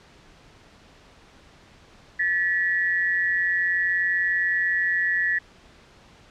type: tone pair together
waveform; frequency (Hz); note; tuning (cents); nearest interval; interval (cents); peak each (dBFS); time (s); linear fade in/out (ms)
sine; 1743 / 1923.5; A6 / B6; -17 / -46; major second; 171; -23; 2.19-5.39; 10
effects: pink hiss -52 dBFS RMS until 6.3 s + low-pass 5000 Hz 12 dB/octave